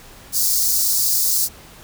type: high-pass noise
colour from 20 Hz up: white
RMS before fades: -18 dBFS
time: 0.32-1.49 s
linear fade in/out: 50 ms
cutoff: 4400 Hz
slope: 48 dB/octave
effects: pink hiss -43 dBFS RMS until 1.83 s